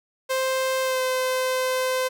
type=tone with pitch glide; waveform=sawtooth; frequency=523.3 to 514.6 Hz; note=C5 to C5; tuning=0 to -29 cents; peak=-18 dBFS; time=0.29-2.09 s; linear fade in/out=20 ms; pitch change=-29 cents; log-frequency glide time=0.82-1.01 s; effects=none